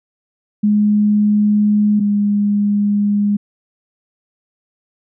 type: tone pair in turn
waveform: sine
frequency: 208.8 / 205 Hz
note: G#3 / G#3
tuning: +10 / -22 cents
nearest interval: unison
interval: 32 cents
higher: first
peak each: -10 / -12 dBFS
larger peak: first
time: 0.63-2 / 2-3.37 s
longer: neither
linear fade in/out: 10 ms
effects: none